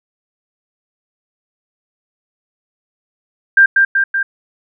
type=tone with echo; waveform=sine; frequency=1587 Hz; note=G6; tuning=21 cents sharp; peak=-4 dBFS; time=3.57-3.66 s; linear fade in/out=5 ms; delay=190 ms; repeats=3; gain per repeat=-3 dB; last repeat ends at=4.23 s; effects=none